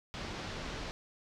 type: low-pass noise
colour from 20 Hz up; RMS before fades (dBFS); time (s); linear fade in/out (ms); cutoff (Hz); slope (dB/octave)
pink; -41; 0.14-0.91; 0; 5500; 24
effects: none

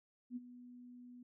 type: tone with ADSR envelope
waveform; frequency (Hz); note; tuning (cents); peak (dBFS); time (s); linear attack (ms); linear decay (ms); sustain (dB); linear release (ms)
sine; 245.9; B3; -7; -38; 0.3-1.23; 62; 28; -14; 5
effects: none

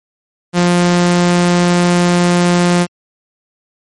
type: tone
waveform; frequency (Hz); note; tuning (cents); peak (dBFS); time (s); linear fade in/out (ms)
sawtooth; 175.8; F3; +12; -5; 0.53-2.87; 50
effects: MP3 48 kbps

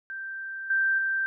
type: tone with level steps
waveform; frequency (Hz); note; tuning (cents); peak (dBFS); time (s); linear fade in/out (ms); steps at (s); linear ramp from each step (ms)
sine; 1568; G6; 0; -33 / -21 / -24; 0.1-1.26; 0; 0.7 / 0.98; 5
effects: none

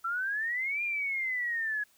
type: exponential two-way sweep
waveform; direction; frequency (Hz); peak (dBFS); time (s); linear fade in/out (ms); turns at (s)
sine; up then down; 1329 to 2429 to 1670; -29; 0.04-1.84; 10; 0.83
effects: white hiss -65 dBFS RMS until 1.97 s

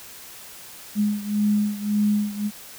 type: beating tone pair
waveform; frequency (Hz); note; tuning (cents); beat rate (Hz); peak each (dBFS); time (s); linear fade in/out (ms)
sine; 207.7 / 209.5; G#3 / G#3; 0 / +15; 1.8; -21 / -24; 0.95-2.51; 50
effects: white hiss -42 dBFS RMS until 2.78 s

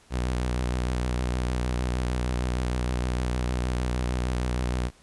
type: tone with vibrato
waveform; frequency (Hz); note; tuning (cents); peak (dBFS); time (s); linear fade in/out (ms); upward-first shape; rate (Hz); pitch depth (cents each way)
sawtooth; 61.74; B1; 0; -21; 0.1-4.91; 50; square; 6.5; 33
effects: pink hiss -57 dBFS RMS until 5.02 s + resampled to 24000 Hz

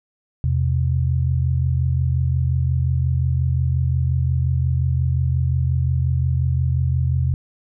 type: tone pair together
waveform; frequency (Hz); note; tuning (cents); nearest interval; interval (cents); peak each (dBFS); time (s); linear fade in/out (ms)
sine; 82.9 / 128.55; E2 / C3; +10 / -30; minor sixth; 760; -19; 0.44-7.34; 0
effects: none

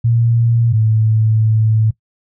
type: tone pair in turn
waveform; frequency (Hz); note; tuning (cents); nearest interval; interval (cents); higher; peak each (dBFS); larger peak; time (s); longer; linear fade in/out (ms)
sine; 116.6 / 109.91; A#2 / A2; +1 / -1; minor second; 102; first; -10; neither; 0.04-0.73 / 0.73-1.91; second; 10
effects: noise-tail reverb RT60 0.1 s tail -19 dB re dry

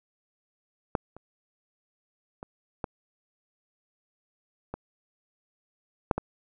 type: clicks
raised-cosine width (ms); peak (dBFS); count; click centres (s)
1; -10 / -30 / -25 / -16 / -20 / -7 / -14; 7; 0.952 / 1.166 / 2.429 / 2.842 / 4.74 / 6.112 / 6.18
effects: none

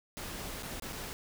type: noise with dropouts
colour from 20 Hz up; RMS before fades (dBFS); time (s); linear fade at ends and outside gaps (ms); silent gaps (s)
pink; -41; 0.17-1.13; 0; 0.625-0.631 / 0.798-0.822 / 0.925-0.929
effects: none

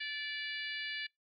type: harmonic tone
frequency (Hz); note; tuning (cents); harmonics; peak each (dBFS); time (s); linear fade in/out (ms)
581; D5; -19; 3 / 4 / 5 / 6 / 7 / 8; -41 / -43 / -45 / -47 / -48 / -49; 0-1.07; 10
effects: noise-tail reverb RT60 0.2 s tail -26 dB re dry

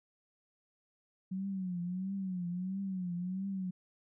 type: tone with vibrato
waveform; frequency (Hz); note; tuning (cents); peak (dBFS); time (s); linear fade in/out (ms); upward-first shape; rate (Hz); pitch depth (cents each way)
sine; 185; F#3; 0; -34; 1.31-3.71; 10; triangle; 1.5; 120
effects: none

